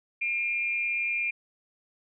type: tone with amplitude modulation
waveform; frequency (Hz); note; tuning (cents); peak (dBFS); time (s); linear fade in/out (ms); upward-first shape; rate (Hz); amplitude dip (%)
sine; 2397; D7; +35; -23; 0.21-1.31; 10; sine; 237; 60
effects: none